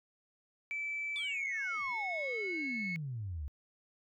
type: tone with pitch glide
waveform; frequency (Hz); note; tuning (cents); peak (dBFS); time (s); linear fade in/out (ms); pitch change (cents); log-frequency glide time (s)
sine; 2316 to 2195; D7 to C#7; -25 to -18; -34; 0.71-2.96; 0; -93; 1.22-1.39
type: exponential sweep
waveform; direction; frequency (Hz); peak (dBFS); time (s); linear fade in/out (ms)
sine; down; 3565 to 68; -36; 1.16-3.48; 0
effects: tanh soft clip ceiling -30 dBFS